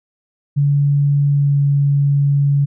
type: tone with pitch glide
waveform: sine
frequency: 142.8 to 141.65 Hz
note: D3 to C#3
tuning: -48 to +38 cents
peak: -11 dBFS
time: 0.56-2.66 s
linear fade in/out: 20 ms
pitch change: -14 cents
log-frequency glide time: 1.28-1.6 s
effects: none